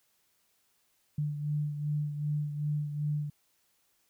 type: beating tone pair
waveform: sine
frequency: 148.1 / 150.7 Hz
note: D3 / D3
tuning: +15 / +45 cents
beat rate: 2.6 Hz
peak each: -30 / -38 dBFS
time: 1.18-3.3 s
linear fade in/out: 5 ms
effects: white hiss -72 dBFS RMS until 4.09 s